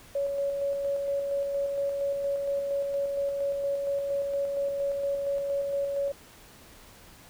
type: tone with tremolo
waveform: sine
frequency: 560 Hz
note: C#5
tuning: 18 cents sharp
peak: -25 dBFS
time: 0.15-6.12 s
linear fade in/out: 5 ms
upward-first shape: square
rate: 4.3 Hz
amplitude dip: 30%
effects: pink hiss -52 dBFS RMS until 7.29 s